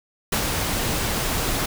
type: noise with ADSR envelope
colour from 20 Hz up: pink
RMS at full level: -21 dBFS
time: 0.32-1.66 s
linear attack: 6 ms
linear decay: 92 ms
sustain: -3 dB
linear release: 6 ms
effects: none